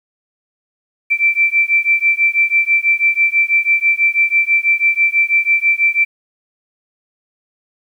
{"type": "beating tone pair", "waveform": "sine", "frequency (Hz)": [2337, 2343.1], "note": ["D7", "D7"], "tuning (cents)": [-9, -5], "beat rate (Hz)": 6.1, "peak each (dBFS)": -14, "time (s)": [1.1, 6.05], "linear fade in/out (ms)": 20, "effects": ["8-bit"]}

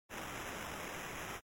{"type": "noise with sample-and-hold", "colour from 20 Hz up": "violet", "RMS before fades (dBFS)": -44, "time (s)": [0.09, 1.41], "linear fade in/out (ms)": 50, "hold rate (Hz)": 4410, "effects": ["MP3 64 kbps"]}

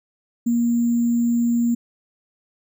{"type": "tone with sample-and-hold", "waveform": "sine", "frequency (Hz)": 236, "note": "A#3", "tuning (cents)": 22, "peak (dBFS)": -16, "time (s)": [0.46, 1.75], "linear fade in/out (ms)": 10, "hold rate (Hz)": 7350, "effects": []}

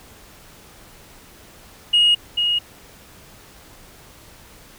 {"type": "tone with echo", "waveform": "sine", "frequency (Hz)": 2875, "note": "F7", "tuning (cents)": 50, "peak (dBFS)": -10, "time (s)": [1.93, 2.15], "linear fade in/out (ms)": 10, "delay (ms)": 440, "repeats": 1, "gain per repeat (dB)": -6, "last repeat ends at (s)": 2.59, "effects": ["tanh soft clip ceiling -9 dBFS", "pink hiss -46 dBFS RMS until 4.78 s"]}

